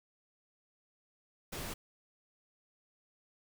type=noise; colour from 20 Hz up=pink; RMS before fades=-41 dBFS; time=1.52-1.74 s; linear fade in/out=10 ms; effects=none